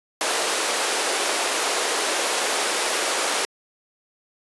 pink high-pass noise, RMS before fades -23 dBFS, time 0.21-3.45 s, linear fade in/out 0 ms, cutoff 390 Hz, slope 24 dB/octave, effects resampled to 24000 Hz

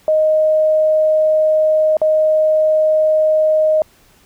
sine tone with dropouts, 622.3 Hz, D#5, in tune, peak -10 dBFS, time 0.08-3.82 s, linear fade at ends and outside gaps 1 ms, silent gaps 1.969-2.016 s, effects pink hiss -51 dBFS RMS until 4.25 s

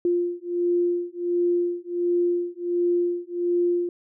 sine beating tone pair, 349.2 / 350.6 Hz, F4 / F4, 0 / +7 cents, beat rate 1.4 Hz, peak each -24 dBFS, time 0.05-3.89 s, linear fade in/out 2 ms, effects none

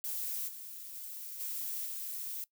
violet noise with level steps, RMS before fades -37 / -46 / -44 / -38 / -40 dBFS, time 0.04-2.44 s, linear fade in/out 0 ms, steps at 0.47 / 0.94 / 1.39 / 1.85 s, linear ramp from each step 20 ms, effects noise-tail reverb RT60 0.1 s tail -21 dB re dry

